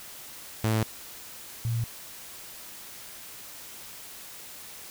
sawtooth / sine tone pair in turn, 110 / 115.97 Hz, A2 / A#2, 0 / -9 cents, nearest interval minor second, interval 91 cents, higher second, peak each -19 / -25 dBFS, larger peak first, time 0.64-0.83 / 1.65-1.84 s, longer neither, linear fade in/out 0 ms, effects white hiss -44 dBFS RMS until 4.9 s

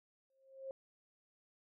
sine tone with exponential growth, 535 Hz, C5, 38 cents sharp, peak -39 dBFS, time 0.3-0.71 s, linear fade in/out 1 ms, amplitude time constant 87 ms, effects none

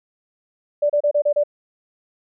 sine tone bursts, 586 Hz, D5, 4 cents flat, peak -14 dBFS, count 6, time 0.82-1.437 s, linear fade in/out 10 ms, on 77 ms, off 31 ms, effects none

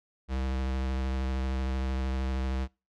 square tone with vibrato, 65.41 Hz, C2, in tune, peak -29 dBFS, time 0.28-2.68 s, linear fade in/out 50 ms, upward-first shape square, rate 13 Hz, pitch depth 17 cents each way, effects noise-tail reverb RT60 0.3 s tail -25 dB re dry + low-pass 5000 Hz 12 dB/octave

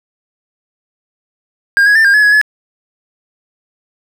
triangle tone with pitch steps, 1612 / 1666 / 1786 / 1609 / 1703 / 1673 / 1709 Hz, G6 / G#6 / A6 / G6 / G#6 / G#6 / G#6, +48 / +5 / +25 / +45 / +43 / +12 / +49 cents, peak -4 dBFS, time 1.77-2.414 s, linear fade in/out 0 ms, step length 92 ms, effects none

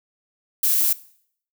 violet noise, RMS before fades -19 dBFS, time 0.63-0.93 s, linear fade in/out 5 ms, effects noise-tail reverb RT60 0.6 s tail -19 dB re dry

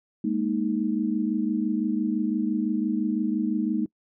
sine chord, Ab suspended second, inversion none, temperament just, 207.7 / 233.6 / 311.5 Hz, Ab3 / Bb3 / Eb4, 0 / +4 / +2 cents, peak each -27 dBFS, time 0.24-3.86 s, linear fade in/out 5 ms, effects noise-tail reverb RT60 0.1 s tail -24 dB re dry

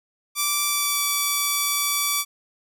5% pulse tone with pitch glide, 1167 to 1152.9 Hz, D6 to D6, -11 to -32 cents, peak -9 dBFS, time 0.35-2.25 s, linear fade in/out 50 ms, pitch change -21 cents, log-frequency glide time 0.65-1.02 s, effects none

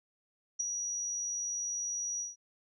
sine tone with ADSR envelope, 5800 Hz, F#8, 35 cents flat, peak -26 dBFS, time 0.59-2.36 s, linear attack 16 ms, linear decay 5 ms, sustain -7 dB, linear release 160 ms, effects none

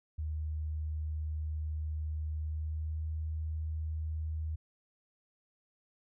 sine tone with pitch glide, 77.2 to 78.5 Hz, D#2 to D#2, -13 to +16 cents, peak -33 dBFS, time 0.18-4.56 s, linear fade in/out 10 ms, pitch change +29 cents, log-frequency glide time 2.39-3.06 s, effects none

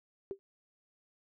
sine tone with exponential decay, 392 Hz, G4, in tune, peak -31 dBFS, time 0.31-0.39 s, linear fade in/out 0 ms, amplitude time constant 16 ms, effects none

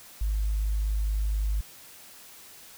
sine tone, 51.91 Hz, G#1, in tune, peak -23 dBFS, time 0.21-1.61 s, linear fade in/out 5 ms, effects tanh soft clip ceiling -19 dBFS + white hiss -49 dBFS RMS until 2.77 s

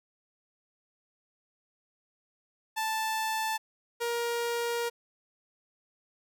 sawtooth tone pair in turn, 880 / 471.6 Hz, A5 / A#4, 0 / +20 cents, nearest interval major seventh, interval 1080 cents, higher first, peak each -25 dBFS, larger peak neither, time 2.76-3.58 / 4-4.9 s, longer second, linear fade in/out 20 ms, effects none

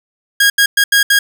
sawtooth tone bursts at uneven times, 1636 Hz, G#6, 26 cents flat, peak -4 dBFS, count 5, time 0.4-0.5 / 0.58-0.66 / 0.77-0.84 / 0.92-1.03 / 1.1-1.19 s, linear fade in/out 5 ms, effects none

